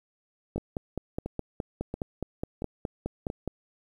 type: two click trains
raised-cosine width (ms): 2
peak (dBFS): -17 / -19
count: 15 / 5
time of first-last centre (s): 0.56-3.477 / 0.58-3.301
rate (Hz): 4.8 / 1.47
effects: 9-bit